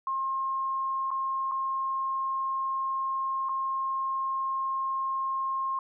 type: tone with dropouts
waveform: sine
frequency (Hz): 1068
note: C6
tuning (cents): +35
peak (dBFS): -27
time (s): 0.07-5.79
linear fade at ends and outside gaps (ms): 2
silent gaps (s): 1.106-1.113 / 1.514-1.518 / 3.488-3.492
effects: none